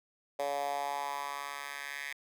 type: tone with high-pass filter sweep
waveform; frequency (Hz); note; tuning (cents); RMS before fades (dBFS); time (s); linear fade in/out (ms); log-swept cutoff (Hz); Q
10% pulse; 141.9; C#3; +41; -37; 0.39-2.13; 5; 580 to 1900; 3.6
effects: none